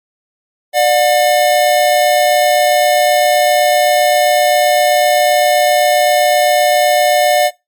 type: tone pair together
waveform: square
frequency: 596 / 723.7 Hz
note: D5 / F#5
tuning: +25 / -39 cents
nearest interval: minor third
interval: 336 cents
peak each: -12 dBFS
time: 0.73-7.51 s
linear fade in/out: 50 ms
effects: noise-tail reverb RT60 0.2 s tail -20 dB re dry + MP3 96 kbps